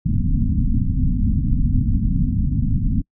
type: low-pass noise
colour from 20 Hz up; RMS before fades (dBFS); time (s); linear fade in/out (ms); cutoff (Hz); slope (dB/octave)
pink; -18; 0.05-3.02; 10; 270; 96
effects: noise-tail reverb RT60 0.1 s tail -26 dB re dry